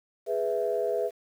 sine chord, E major, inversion first, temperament equal, 415.3 / 493.9 / 659.3 Hz, G#4 / B4 / E5, 0 / 0 / 0 cents, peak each -29 dBFS, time 0.26-1.11 s, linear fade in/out 50 ms, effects tanh soft clip ceiling -16 dBFS + 9-bit

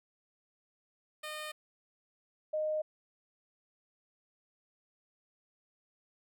10% pulse / sine tone pair in turn, 611 / 617 Hz, D#5 / D#5, -32 / -15 cents, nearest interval unison, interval 17 cents, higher second, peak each -31 / -30 dBFS, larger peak second, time 1.23-1.52 / 2.53-2.82 s, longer neither, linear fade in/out 10 ms, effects none

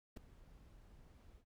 brown noise with ADSR envelope, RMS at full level -40 dBFS, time 0.16-1.45 s, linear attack 12 ms, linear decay 4 ms, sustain -21 dB, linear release 84 ms, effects none

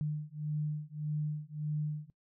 sine beating tone pair, 150.1 / 151.8 Hz, D3 / D#3, +38 / -42 cents, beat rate 1.7 Hz, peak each -36 / -36 dBFS, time 0.01-2.1 s, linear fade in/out 0 ms, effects noise-tail reverb RT60 0.1 s tail -22 dB re dry

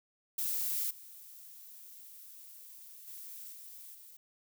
violet noise with level steps, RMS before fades -34 / -52 / -47 / -50 / -54 dBFS, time 0.38-4.17 s, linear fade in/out 5 ms, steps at 0.9 / 3.07 / 3.52 / 3.94 s, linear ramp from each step 10 ms, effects none

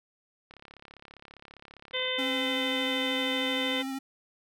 click train, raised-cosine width 0.3 ms, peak -32 dBFS, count 56, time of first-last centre 0.51-2.081 s, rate 35 Hz
harmonic tone, 511 Hz, C5, 41 cents flat, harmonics 1 / 2 / 3 / 4 / 5 / 6 / 7, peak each -34 / -42 / -42 / -34 / -42 / -34 / -34 dBFS, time 1.93-3.83 s, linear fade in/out 20 ms
square tone with vibrato, 267.7 Hz, C4, 40 cents sharp, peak -33 dBFS, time 2.18-3.99 s, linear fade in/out 10 ms, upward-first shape sine, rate 13 Hz, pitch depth 19 cents each way
effects none

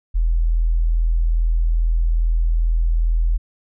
sine tone, 41.2 Hz, E1, in tune, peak -14 dBFS, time 0.14-3.38 s, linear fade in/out 20 ms, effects none

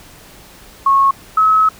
sine tone pair in turn, 1095 / 1286.3 Hz, C#6 / E6, -22 / -43 cents, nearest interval minor third, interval 279 cents, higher second, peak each -8 dBFS, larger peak neither, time 0.86-1.11 / 1.37-1.69 s, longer second, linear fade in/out 5 ms, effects pink hiss -41 dBFS RMS until 1.79 s

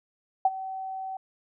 sine tone with ADSR envelope, 763 Hz, G5, 47 cents flat, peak -15 dBFS, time 0.45-1.17 s, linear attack 4 ms, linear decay 37 ms, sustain -17 dB, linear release 4 ms, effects none

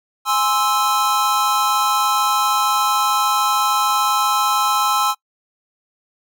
square chord, Ab augmented, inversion none, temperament equal with one note detuned, 830.6 / 1046.5 / 1313.2 Hz, Ab5 / C6 / E6, 0 / 0 / -7 cents, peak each -22 / -21 / -19 dBFS, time 0.25-5.15 s, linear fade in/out 50 ms, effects noise-tail reverb RT60 0.1 s tail -23 dB re dry

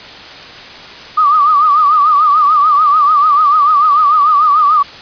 sine tone with vibrato, 1198 Hz, D6, 34 cents sharp, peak -6 dBFS, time 1.17-4.83 s, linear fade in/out 10 ms, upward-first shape triangle, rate 6.8 Hz, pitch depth 120 cents each way, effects white hiss -31 dBFS RMS until 5.01 s + resampled to 11025 Hz

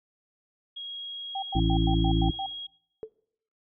sine tone, 3289 Hz, G#7, 18 cents flat, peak -35 dBFS, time 0.76-2.67 s, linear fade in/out 10 ms
sine tone bursts, 778 Hz, G5, 13 cents flat, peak -29 dBFS, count 7, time 1.35-2.463 s, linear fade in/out 5 ms, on 75 ms, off 98 ms
harmonic tone, 54.9 Hz, A1, 3 cents flat, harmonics 1 / 2 / 3 / 5 / 6, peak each -25 / -28 / -28 / -30 / -29 dBFS, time 1.55-2.31 s, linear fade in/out 5 ms
sine tone with exponential decay, 440 Hz, A4, in tune, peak -29 dBFS, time 3.03-3.12 s, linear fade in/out 0 ms, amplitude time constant 18 ms
effects noise-tail reverb RT60 0.7 s tail -22 dB re dry

